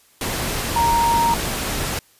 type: tone in noise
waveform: sine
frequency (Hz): 932.3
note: A#5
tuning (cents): 0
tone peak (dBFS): -15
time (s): 0.76-1.34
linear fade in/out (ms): 2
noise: pink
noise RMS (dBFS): -24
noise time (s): 0.21-1.99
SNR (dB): +6
effects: white hiss -55 dBFS RMS until 2.19 s + resampled to 32000 Hz